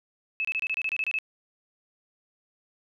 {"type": "tone bursts", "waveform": "sine", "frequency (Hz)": 2598, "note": "E7", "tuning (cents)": -26, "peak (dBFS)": -25, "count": 11, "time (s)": [0.4, 1.187], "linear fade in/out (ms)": 0, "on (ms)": 47, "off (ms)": 27, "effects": []}